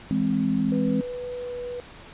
sine chord, E augmented, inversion none, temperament equal, 164.81 / 207.7 / 261.6 Hz, E3 / G#3 / B#3, 0 / 0 / 0 cents, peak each -28 / -24 / -24 dBFS, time 0.11-1.01 s, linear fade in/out 0 ms
sine tone with pitch glide, 493.9 to 489.4 Hz, B4 to B4, 0 to -16 cents, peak -30 dBFS, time 0.72-1.8 s, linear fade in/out 0 ms, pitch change -16 cents, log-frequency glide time 1.3-1.59 s
effects pink hiss -45 dBFS RMS until 2.13 s + resampled to 8000 Hz

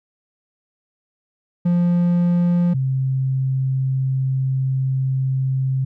triangle / sine tone pair in turn, 174.61 / 132.41 Hz, F3 / C3, 0 / +21 cents, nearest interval perfect fourth, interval 479 cents, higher first, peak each -12 / -17 dBFS, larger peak first, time 1.65-2.74 / 2.74-5.85 s, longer second, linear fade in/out 10 ms, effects none

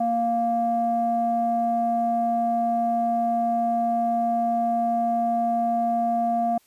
square tone with low-pass filter, 233.1 Hz, A#3, in tune, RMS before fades -23 dBFS, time 0-6.58 s, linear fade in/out 5 ms, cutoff 740 Hz, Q 8.7, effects white hiss -61 dBFS RMS until 6.66 s + resampled to 32000 Hz

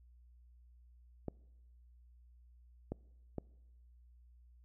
clicks, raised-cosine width 2 ms, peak -25 dBFS, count 3, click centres 1.283 / 2.92 / 3.383 s, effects noise-tail reverb RT60 1.0 s tail -25 dB re dry + added 60 Hz sine -59 dBFS peak until 4.64 s

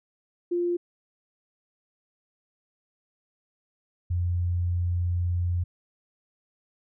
sine tone pair in turn, 349.2 / 87.91 Hz, F4 / F2, 0 / +12 cents, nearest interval 2 octaves, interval 2388 cents, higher first, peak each -23 / -23 dBFS, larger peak neither, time 0.51-0.77 / 4.1-5.64 s, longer second, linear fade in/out 10 ms, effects none

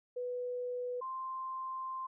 sine tone pair in turn, 493.9 / 1046.5 Hz, B4 / C6, 0 / 0 cents, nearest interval octave + minor second, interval 1300 cents, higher second, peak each -35 / -37 dBFS, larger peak first, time 0.16-1.01 / 1.01-2.07 s, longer second, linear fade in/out 10 ms, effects none

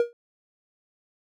triangle tone with exponential decay, 474 Hz, A#4, 29 cents sharp, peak -13 dBFS, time 0-0.13 s, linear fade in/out 1 ms, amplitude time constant 27 ms, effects none

